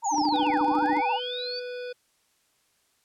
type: tone with vibrato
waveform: sine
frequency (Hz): 859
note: A5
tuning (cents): -42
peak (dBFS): -23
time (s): 0.02-1.2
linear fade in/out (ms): 50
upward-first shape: sine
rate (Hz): 14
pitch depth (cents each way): 160
type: linear two-way sweep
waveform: sine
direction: down then up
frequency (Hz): 7040 to 770 to 4688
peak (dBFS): -32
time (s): 0.04-1.6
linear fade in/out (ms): 10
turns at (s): 0.65
type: tone with tremolo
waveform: sine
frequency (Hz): 299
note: D4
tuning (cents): +31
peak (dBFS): -23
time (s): 0.11-1.02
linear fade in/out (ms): 50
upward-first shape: square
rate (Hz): 14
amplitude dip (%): 60
type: harmonic tone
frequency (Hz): 493.9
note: B4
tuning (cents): 0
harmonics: 1 / 3 / 5 / 7 / 9 / 10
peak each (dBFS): -33 / -43 / -47 / -50 / -52 / -53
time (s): 0.33-1.93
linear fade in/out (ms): 10
effects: white hiss -68 dBFS RMS until 3.04 s + low-pass 11000 Hz 12 dB/octave